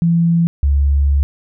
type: tone pair in turn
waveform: sine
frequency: 168.5 / 70.44 Hz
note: E3 / C#2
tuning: +38 / +28 cents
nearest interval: octave + minor third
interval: 1510 cents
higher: first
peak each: -10 dBFS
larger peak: neither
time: 0.02-0.47 / 0.63-1.23 s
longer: second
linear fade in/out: 0 ms
effects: none